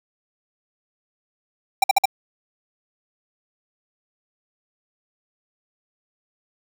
square tone bursts, 786 Hz, G5, 4 cents sharp, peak -12 dBFS, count 4, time 1.82-2.056 s, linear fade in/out 5 ms, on 20 ms, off 52 ms, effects none

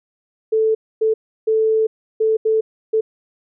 sine tone bursts at uneven times, 440 Hz, A4, in tune, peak -13 dBFS, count 6, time 0.52-0.75 / 1.01-1.14 / 1.47-1.87 / 2.2-2.37 / 2.45-2.61 / 2.93-3.01 s, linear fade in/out 10 ms, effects none

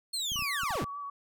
30% pulse linear sweep, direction down, 4346 to 36.79 Hz, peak -28 dBFS, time 0.13-0.85 s, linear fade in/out 10 ms
clicks, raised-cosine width 5 ms, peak -32 dBFS, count 8, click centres 0.319 / 0.358 / 0.392 / 0.423 / 0.634 / 0.707 / 0.756 / 0.819 s
sine tone with vibrato, 1139 Hz, C#6, 47 cents sharp, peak -36 dBFS, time 0.36-1.1 s, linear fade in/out 5 ms, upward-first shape triangle, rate 6.8 Hz, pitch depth 33 cents each way
effects none

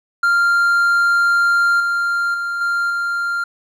triangle tone with level steps, 1393 Hz, F6, 5 cents flat, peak -10 / -14 / -18 / -14 / -16 dBFS, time 0.23-3.44 s, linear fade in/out 5 ms, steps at 1.8 / 2.34 / 2.61 / 2.9 s, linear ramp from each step 2 ms, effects none

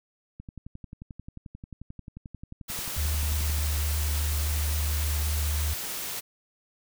click train, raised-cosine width 5 ms, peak -28 dBFS, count 37, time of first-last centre 0.4-3.586 s, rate 11.3 Hz
white noise, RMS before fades -34 dBFS, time 2.68-6.21 s, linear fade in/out 20 ms
sine tone, 74.7 Hz, D2, 30 cents sharp, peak -25 dBFS, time 2.97-5.74 s, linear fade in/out 10 ms
effects none

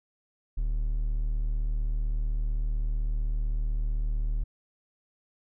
triangle tone, 37.87 Hz, D#1, 46 cents flat, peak -23 dBFS, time 0.57-4.44 s, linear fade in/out 10 ms, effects none

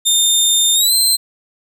20% pulse tone with pitch glide, 3626 to 4117 Hz, A#7 to C8, -49 to -29 cents, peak -5 dBFS, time 0.05-1.17 s, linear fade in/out 20 ms, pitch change +220 cents, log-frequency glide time 0.74-0.93 s, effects none

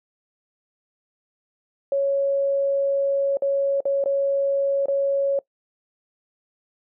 sine tone with dropouts, 554.4 Hz, C#5, in tune, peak -18 dBFS, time 1.92-5.39 s, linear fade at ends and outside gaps 2 ms, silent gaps 3.371-3.421 / 3.805-3.854 / 4.04-4.058 / 4.858-4.883 s, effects noise-tail reverb RT60 0.1 s tail -21 dB re dry

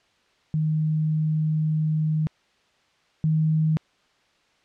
sine tone pair in turn, 155.56 / 157 Hz, D#3 / D#3, 0 / +16 cents, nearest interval unison, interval 16 cents, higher second, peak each -20 / -18 dBFS, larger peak second, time 0.54-2.27 / 3.24-3.77 s, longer first, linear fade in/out 0 ms, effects white hiss -63 dBFS RMS until 4.64 s + low-pass 4000 Hz 12 dB/octave

